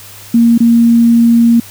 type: tone with dropouts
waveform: sine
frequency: 233.1 Hz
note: A#3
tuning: in tune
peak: -4 dBFS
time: 0.34-1.6 s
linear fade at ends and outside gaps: 5 ms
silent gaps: 0.579-0.603 s
effects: added 100 Hz sine -39 dBFS peak until 1.7 s + white hiss -34 dBFS RMS until 1.7 s